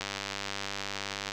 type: click train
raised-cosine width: 0.2 ms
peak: -16 dBFS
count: 131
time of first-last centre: 0.01-1.319 s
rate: 99.3 Hz
effects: none